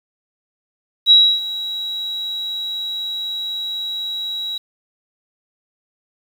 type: tone with ADSR envelope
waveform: sine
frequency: 3872 Hz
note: B7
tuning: 35 cents flat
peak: -5 dBFS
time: 1.06-4.58 s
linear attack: 49 ms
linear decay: 290 ms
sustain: -17 dB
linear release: 5 ms
effects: 7-bit